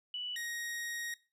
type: tone pair in turn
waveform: sine / sawtooth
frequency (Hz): 2960 / 1879.7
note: F#7 / A#6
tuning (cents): 0 / +14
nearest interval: minor sixth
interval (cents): 786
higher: first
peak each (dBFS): -36 / -34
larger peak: second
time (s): 0.14-0.36 / 0.36-1.14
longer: second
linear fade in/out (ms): 2
effects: noise-tail reverb RT60 0.3 s tail -19 dB re dry + resampled to 32000 Hz